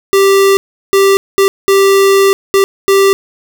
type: tone bursts at uneven times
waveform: square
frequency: 392 Hz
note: G4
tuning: in tune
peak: -6 dBFS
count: 6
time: 0.13-0.57 / 0.93-1.17 / 1.38-1.48 / 1.68-2.33 / 2.54-2.64 / 2.88-3.13 s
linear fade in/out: 0 ms
effects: 7-bit